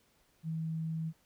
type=tone; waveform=sine; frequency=161 Hz; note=E3; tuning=41 cents flat; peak=-33 dBFS; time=0.43-1.13 s; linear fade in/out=50 ms; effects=pink hiss -70 dBFS RMS until 1.25 s